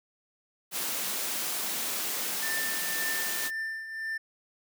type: high-pass noise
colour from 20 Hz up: white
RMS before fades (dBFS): -32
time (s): 0.71-3.51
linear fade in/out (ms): 50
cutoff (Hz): 160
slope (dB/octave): 24
type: tone with tremolo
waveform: triangle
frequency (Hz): 1785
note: A6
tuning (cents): +24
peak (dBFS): -28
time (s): 2.42-4.18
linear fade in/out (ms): 10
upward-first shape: triangle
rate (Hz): 1.9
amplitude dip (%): 65
effects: none